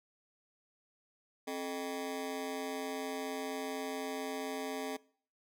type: ring-modulated tone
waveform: 25% pulse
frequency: 351 Hz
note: F4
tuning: 9 cents sharp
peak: -30 dBFS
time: 1.47-4.97 s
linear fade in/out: 10 ms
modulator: 83.8 Hz
effects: noise-tail reverb RT60 0.5 s tail -22 dB re dry